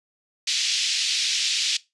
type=band-pass noise; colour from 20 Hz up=white; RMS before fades=-24 dBFS; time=0.47-1.77 s; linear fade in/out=5 ms; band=2600 to 5600 Hz; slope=24 dB/octave; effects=noise-tail reverb RT60 0.2 s tail -19 dB re dry + resampled to 24000 Hz